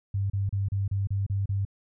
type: tone bursts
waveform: sine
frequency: 98.8 Hz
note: G2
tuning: 14 cents sharp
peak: -24 dBFS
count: 8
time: 0.14-1.651 s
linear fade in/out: 5 ms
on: 160 ms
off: 33 ms
effects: none